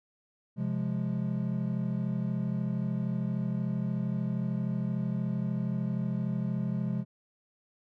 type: chord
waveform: triangle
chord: F minor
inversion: second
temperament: equal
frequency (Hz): 130.81 / 174.61 / 207.7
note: C3 / F3 / Ab3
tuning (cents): 0 / 0 / 0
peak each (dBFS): -31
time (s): 0.56-7.05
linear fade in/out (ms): 50
effects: none